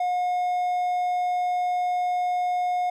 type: tone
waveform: triangle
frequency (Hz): 720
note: F#5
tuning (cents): -47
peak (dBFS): -20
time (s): 0-2.9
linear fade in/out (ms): 5
effects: none